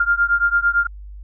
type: beating tone pair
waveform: sine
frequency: 1396.9 / 1405.8 Hz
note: F6 / F6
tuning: 0 / +11 cents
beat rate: 8.9 Hz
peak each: -17 / -18 dBFS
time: 0-0.87 s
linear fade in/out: 5 ms
effects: added 50 Hz sine -33 dBFS peak until 1.23 s